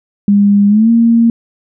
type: tone with pitch glide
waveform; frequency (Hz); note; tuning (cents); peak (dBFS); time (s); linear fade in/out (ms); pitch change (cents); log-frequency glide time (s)
sine; 202.5 to 231.3; G#3 to A#3; -43 to -13; -5; 0.28-1.3; 2; +230; 0.68-0.9
effects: none